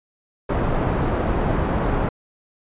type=low-pass noise; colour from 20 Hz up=pink; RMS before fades=-21 dBFS; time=0.49-2.09 s; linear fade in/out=5 ms; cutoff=1100 Hz; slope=12 dB/octave; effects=resampled to 8000 Hz